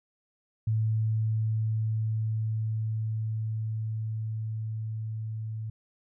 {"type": "tone with level ramp", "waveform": "sine", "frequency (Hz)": 110, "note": "A2", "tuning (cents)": 0, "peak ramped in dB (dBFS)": [-23, -32], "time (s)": [0.67, 5.7], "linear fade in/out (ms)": 5, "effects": []}